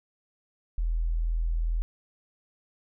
sine tone, 41.2 Hz, E1, in tune, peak -24 dBFS, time 0.78-1.82 s, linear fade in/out 0 ms, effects none

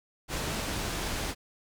pink low-pass noise, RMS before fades -33 dBFS, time 0.28-1.35 s, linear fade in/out 50 ms, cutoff 9700 Hz, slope 12 dB/octave, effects none

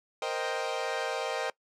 sawtooth chord, C minor seventh, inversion third, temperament equal, 466.2 / 523.3 / 622.3 / 784 Hz, Bb4 / C5 / Eb5 / G5, 0 / 0 / 0 / 0 cents, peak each -32 dBFS, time 0.22-1.5 s, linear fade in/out 2 ms, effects noise-tail reverb RT60 0.1 s tail -22 dB re dry + low-pass 6000 Hz 12 dB/octave

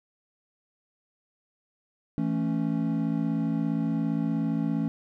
triangle chord, A major, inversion second, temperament equal, 164.81 / 220 / 277.2 Hz, E3 / A3 / C#4, 0 / 0 / 0 cents, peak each -27 dBFS, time 2.18-4.88 s, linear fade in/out 0 ms, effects none

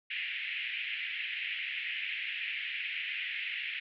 white band-pass noise, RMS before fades -37 dBFS, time 0.1-3.8 s, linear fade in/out 10 ms, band 1900 to 2900 Hz, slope 48 dB/octave, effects none

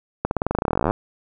accelerating click train, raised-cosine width 1 ms, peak -6 dBFS, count 25, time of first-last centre 0.25-0.909 s, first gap 61 ms, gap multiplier 0.92, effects none

